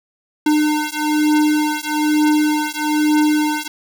square beating tone pair, 302.1 / 303.2 Hz, D4 / D#4, +49 / -45 cents, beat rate 1.1 Hz, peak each -18 dBFS, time 0.46-3.68 s, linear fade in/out 5 ms, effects none

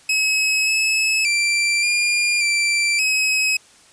sawtooth tone with pitch steps, 2564 / 2590 / 2354 / 2409 / 2347 / 2552 Hz, E7 / E7 / D7 / D7 / D7 / D#7, -49 / -31 / +3 / +43 / -2 / +43 cents, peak -13 dBFS, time 0.09-3.57 s, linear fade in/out 5 ms, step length 580 ms, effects white hiss -50 dBFS RMS until 3.92 s + resampled to 22050 Hz

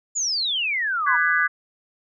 sine exponential sweep, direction down, 7130 to 932.3 Hz, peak -21 dBFS, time 0.15-1.17 s, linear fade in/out 20 ms
sine chord, G# half-diminished seventh, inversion second, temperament just, 1196.1 / 1495.1 / 1661.2 / 1993.5 Hz, D6 / F#6 / G#6 / B6, +31 / +18 / 0 / +16 cents, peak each -25 / -21 / -21 / -27 dBFS, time 1.06-1.48 s, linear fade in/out 20 ms
effects none

